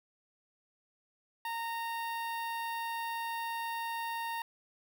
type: tone with notch filter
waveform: sawtooth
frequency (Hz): 923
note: A#5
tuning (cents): -17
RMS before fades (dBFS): -37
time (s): 1.45-4.42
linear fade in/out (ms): 2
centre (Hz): 6900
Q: 0.75
effects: none